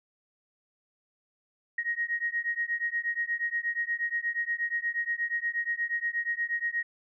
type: beating tone pair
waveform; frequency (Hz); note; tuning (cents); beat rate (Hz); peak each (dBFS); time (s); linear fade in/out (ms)
sine; 1875 / 1883.4; A#6 / A#6; +10 / +17; 8.4; -31; 1.78-6.83; 5
effects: none